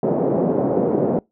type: band-pass noise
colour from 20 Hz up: white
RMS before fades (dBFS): -19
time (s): 0.03-1.19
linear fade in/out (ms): 2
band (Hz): 150 to 560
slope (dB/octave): 24
effects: noise-tail reverb RT60 0.2 s tail -25 dB re dry